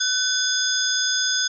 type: tone cluster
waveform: sine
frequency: 1508 / 3465 / 4987 / 6470 Hz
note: F#6 / A7 / D#8 / G#8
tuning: +32 / -27 / +3 / -46 cents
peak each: -25 dBFS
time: 0-1.48 s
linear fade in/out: 10 ms
effects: none